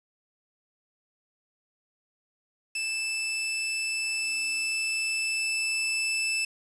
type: tone with level ramp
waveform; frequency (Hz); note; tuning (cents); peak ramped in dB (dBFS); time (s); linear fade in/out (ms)
sawtooth; 2637; E7; 0; -25 to -22; 2.75-6.45; 5
effects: resampled to 24000 Hz + 8-bit